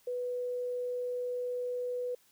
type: tone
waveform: sine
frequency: 493.9 Hz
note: B4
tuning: in tune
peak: -32 dBFS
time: 0.07-2.15 s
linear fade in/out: 5 ms
effects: white hiss -66 dBFS RMS until 2.31 s